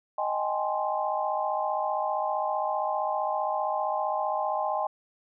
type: chord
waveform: sine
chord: Ab major seventh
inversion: second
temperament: equal with one note detuned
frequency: 622.3 / 784 / 839.3 / 1046.5 Hz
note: Eb5 / G5 / Ab5 / C6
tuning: 0 / 0 / +18 / 0 cents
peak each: -31 / -31 / -31 / -32 dBFS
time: 0.18-4.87 s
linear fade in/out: 5 ms
effects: none